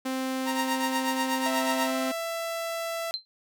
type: tone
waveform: sawtooth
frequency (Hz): 261.6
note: C4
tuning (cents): 0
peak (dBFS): -24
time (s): 0.05-2.12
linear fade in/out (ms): 10
type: tone with tremolo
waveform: sawtooth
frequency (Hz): 932.3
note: A#5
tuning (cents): 0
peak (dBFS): -21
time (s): 0.45-1.92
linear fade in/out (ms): 50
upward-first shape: triangle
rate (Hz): 8.2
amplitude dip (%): 85
type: tone with pitch glide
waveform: sawtooth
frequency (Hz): 659.3 to 665.8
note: E5 to E5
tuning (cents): 0 to +17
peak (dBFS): -26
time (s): 1.46-3.11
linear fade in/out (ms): 0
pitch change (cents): +17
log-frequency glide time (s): 1.78-2.26
type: tone with exponential decay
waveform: sine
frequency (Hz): 4112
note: C8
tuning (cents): -31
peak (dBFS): -23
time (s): 3.14-3.25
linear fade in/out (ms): 0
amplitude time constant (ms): 22
effects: none